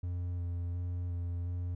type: tone with vibrato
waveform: triangle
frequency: 87.7 Hz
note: F2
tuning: 8 cents sharp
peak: -31 dBFS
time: 0.03-1.75 s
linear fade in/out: 5 ms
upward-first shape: square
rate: 1.4 Hz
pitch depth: 14 cents each way
effects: none